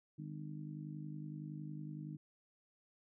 harmonic tone, 50.8 Hz, G#1, 38 cents flat, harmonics 3 / 4 / 5 / 6, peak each -45 / -51 / -54 / -51 dBFS, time 0.18-2.17 s, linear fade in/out 10 ms, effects none

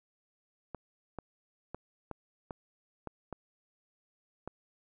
clicks, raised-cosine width 1 ms, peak -25 dBFS, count 8, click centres 0.747 / 1.187 / 1.746 / 2.113 / 2.508 / 3.073 / 3.327 / 4.476 s, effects none

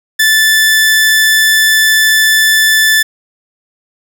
sawtooth tone, 1753 Hz, A6, 7 cents flat, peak -3 dBFS, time 0.19-3.03 s, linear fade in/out 10 ms, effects none

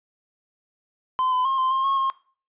triangle tone with pitch steps, 1029 / 1012 / 1070 / 1040 / 1063 / 1089 / 1072 Hz, C6 / B5 / C6 / C6 / C6 / C#6 / C6, -29 / +42 / +38 / -11 / +27 / -31 / +42 cents, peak -18 dBFS, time 1.19-2.1 s, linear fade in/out 0 ms, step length 130 ms, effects noise-tail reverb RT60 0.4 s tail -19 dB re dry + resampled to 8000 Hz

